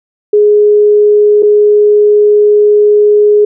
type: tone with dropouts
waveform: sine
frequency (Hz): 417.3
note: G#4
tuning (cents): +8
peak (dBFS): -3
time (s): 0.33-3.45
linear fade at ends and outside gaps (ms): 5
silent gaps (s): 1.425-1.43
effects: none